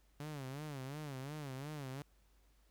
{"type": "tone with vibrato", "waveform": "sawtooth", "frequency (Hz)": 141.3, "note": "C#3", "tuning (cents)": 34, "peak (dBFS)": -39, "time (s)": [0.2, 2.02], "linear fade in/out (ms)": 2, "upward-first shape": "sine", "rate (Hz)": 2.8, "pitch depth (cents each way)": 150, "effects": ["added 50 Hz sine -67 dBFS peak until 2.7 s", "pink hiss -75 dBFS RMS until 2.7 s"]}